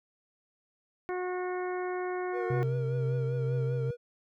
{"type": "harmonic tone", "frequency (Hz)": 363.6, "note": "F#4", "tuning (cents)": -30, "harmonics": [1, 2, 3, 4, 5, 6], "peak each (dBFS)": [-32, -38, -42, -44, -46, -48], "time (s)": [1.09, 2.63], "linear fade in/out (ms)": 0}
{"type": "tone with vibrato", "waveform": "triangle", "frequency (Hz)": 470, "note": "A#4", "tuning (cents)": 14, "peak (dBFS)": -32, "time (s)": [2.32, 3.97], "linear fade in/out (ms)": 50, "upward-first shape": "triangle", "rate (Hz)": 5.1, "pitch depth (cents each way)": 60}
{"type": "tone with tremolo", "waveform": "triangle", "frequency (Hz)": 130.6, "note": "C3", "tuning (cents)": -3, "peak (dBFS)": -25, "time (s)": [2.5, 3.91], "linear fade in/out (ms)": 5, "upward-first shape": "triangle", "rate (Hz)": 2.1, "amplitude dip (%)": 25}
{"effects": []}